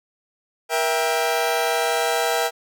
sawtooth chord, E diminished, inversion second, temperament just, 474.7 / 659.3 / 791.1 Hz, Bb4 / E5 / G5, +31 / 0 / +16 cents, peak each -20 dBFS, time 0.69-2.51 s, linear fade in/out 50 ms, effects none

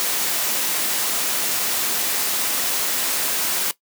white noise, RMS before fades -22 dBFS, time 0-3.71 s, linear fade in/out 0 ms, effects noise-tail reverb RT60 0.1 s tail -17 dB re dry + high-pass 200 Hz 12 dB/octave

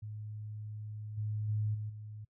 sine tone with level steps, 106.5 Hz, G#2, 44 cents sharp, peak -40 / -33 / -30 / -36 / -43 dBFS, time 0.02-2.25 s, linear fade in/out 10 ms, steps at 1.17 / 1.48 / 1.74 / 1.89 s, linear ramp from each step 10 ms, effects noise-tail reverb RT60 0.1 s tail -24 dB re dry

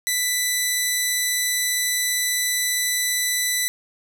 10% pulse tone, 1987 Hz, B6, 10 cents sharp, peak -11 dBFS, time 0.07-3.68 s, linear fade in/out 0 ms, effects none

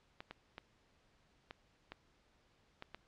clicks, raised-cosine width 0.3 ms, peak -30 dBFS, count 7, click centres 0.205 / 0.31 / 0.581 / 1.509 / 1.92 / 2.824 / 2.946 s, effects pink hiss -72 dBFS RMS until 3.07 s + low-pass 5000 Hz 12 dB/octave

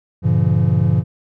triangle chord, G diminished seventh, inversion none, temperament just, 98 / 117.6 / 141.12 / 169.34 Hz, G2 / Bb2 / Db3 / Fb3, 0 / +16 / +31 / +47 cents, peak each -16 dBFS, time 0.22-1.04 s, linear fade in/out 50 ms, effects none

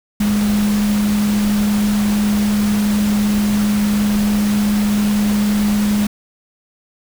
sine tone in noise, 207.7 Hz, G#3, in tune, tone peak -13 dBFS, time 0.2-6.07 s, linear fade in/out 5 ms, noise pink, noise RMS -26 dBFS, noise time 0.2-6.07 s, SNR +10 dB, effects none

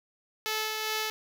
5% pulse tone with tremolo, 434.2 Hz, A4, 23 cents flat, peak -17 dBFS, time 0.46-1.1 s, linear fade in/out 0 ms, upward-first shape sine, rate 2.5 Hz, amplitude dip 30%, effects none

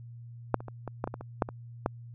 clicks, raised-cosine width 1 ms, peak -9 / -28 / -26 / -22 / -15 / -19 / -22 / -26 / -10 / -23 / -12 dBFS, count 11, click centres 0.543 / 0.605 / 0.683 / 0.877 / 1.041 / 1.075 / 1.141 / 1.21 / 1.422 / 1.489 / 1.861 s, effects added 118 Hz sine -43 dBFS peak until 2.14 s

